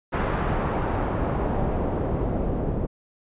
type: noise with low-pass filter sweep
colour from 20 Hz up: pink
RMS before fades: -25 dBFS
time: 0.12-2.87 s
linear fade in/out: 20 ms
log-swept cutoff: 1400 to 460 Hz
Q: 1
effects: resampled to 8000 Hz